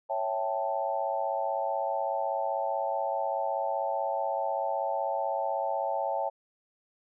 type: chord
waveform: sine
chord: A dominant seventh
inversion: first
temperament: equal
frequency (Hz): 554.4 / 659.3 / 784 / 880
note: C#5 / E5 / G5 / A5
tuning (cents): 0 / 0 / 0 / 0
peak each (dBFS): -33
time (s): 0.09-6.3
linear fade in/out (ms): 20
effects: none